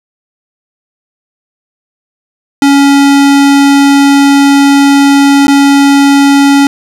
square tone with dropouts, 279.9 Hz, C#4, 17 cents sharp, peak -3 dBFS, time 2.62-6.67 s, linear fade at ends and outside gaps 2 ms, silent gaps 5.47-5.48 s, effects low-pass 10000 Hz 12 dB/octave + 7-bit

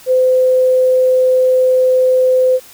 sine tone, 512 Hz, C5, 38 cents flat, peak -8 dBFS, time 0.06-2.6 s, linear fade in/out 50 ms, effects white hiss -40 dBFS RMS until 2.73 s

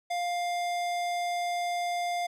sine tone with hard clipping, 702 Hz, F5, 9 cents sharp, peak -30 dBFS, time 0.1-2.27 s, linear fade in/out 10 ms, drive 18 dB, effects none

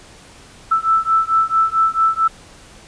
sine beating tone pair, 1318.5 / 1323 Hz, E6 / E6, 0 / +6 cents, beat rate 4.5 Hz, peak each -16 dBFS, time 0.71-2.28 s, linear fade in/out 10 ms, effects pink hiss -43 dBFS RMS until 2.87 s + resampled to 22050 Hz

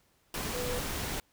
sine tone in noise, 493.9 Hz, B4, in tune, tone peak -35 dBFS, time 0.54-0.79 s, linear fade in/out 2 ms, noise pink, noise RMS -35 dBFS, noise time 0.34-1.2 s, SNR -3 dB, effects pink hiss -69 dBFS RMS until 1.32 s

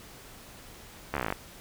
slowing click train, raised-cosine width 0.5 ms, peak -14 dBFS, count 12, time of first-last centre 1.14-1.325 s, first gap 13 ms, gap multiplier 1.05, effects pink hiss -49 dBFS RMS until 1.6 s

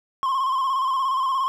triangle tone with vibrato, 1061 Hz, C6, 24 cents sharp, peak -18 dBFS, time 0.23-1.48 s, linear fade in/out 0 ms, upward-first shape square, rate 17 Hz, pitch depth 46 cents each way, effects none

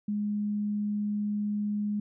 sine tone, 207.7 Hz, G#3, in tune, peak -27 dBFS, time 0.08-2 s, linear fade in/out 5 ms, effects none

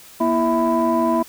sine tone cluster, 240.2 / 331.9 / 657 / 997 Hz, B3 / E4 / E5 / B5, -48 / +12 / -6 / +16 cents, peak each -20 dBFS, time 0.2-1.23 s, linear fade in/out 10 ms, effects tanh soft clip ceiling -9 dBFS + white hiss -44 dBFS RMS until 1.28 s

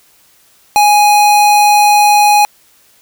square tone, 830.6 Hz, G#5, in tune, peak -6 dBFS, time 0.76-2.45 s, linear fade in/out 0 ms, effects white hiss -49 dBFS RMS until 3.01 s

